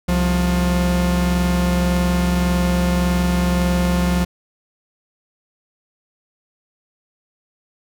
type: tone pair together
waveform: 45% pulse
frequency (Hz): 66.28 / 177.1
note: C2 / F3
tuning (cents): +23 / +24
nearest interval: octave + perfect fourth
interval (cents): 1701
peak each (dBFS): -20 / -17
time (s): 0.08-4.25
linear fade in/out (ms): 10
effects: none